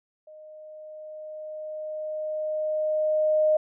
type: tone with level ramp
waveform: sine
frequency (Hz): 617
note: D#5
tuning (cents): -15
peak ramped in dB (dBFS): -44 to -17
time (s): 0.27-3.57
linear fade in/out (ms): 5
effects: none